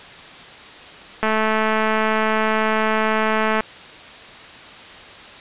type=click train; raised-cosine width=0.5 ms; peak=-5 dBFS; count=519; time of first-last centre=1.23-3.606 s; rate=218 Hz; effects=white hiss -39 dBFS RMS until 5.4 s + resampled to 8000 Hz